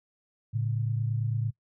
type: tone pair together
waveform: sine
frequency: 111.44 / 140.4 Hz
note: A2 / C#3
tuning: +23 / +22 cents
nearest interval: major third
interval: 399 cents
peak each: -27 / -32 dBFS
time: 0.53-1.51 s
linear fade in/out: 20 ms
effects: noise-tail reverb RT60 0.1 s tail -21 dB re dry